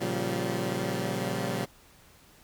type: chord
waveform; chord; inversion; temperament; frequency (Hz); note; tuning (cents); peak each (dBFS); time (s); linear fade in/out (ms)
15% pulse; G half-diminished seventh; first; equal with one note detuned; 116.54 / 138.59 / 174.61 / 192.63; Bb2 / Db3 / F3 / G3; 0 / 0 / 0 / -30; -28 / -29 / -28 / -27; 0-1.66; 20
effects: pink hiss -57 dBFS RMS until 2.43 s